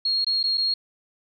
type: tone with dropouts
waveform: sine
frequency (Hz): 4277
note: C8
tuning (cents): +37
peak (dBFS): -20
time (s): 0.05-0.74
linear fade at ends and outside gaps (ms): 5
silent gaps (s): 0.246-0.266 / 0.43-0.438 / 0.574-0.578
effects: none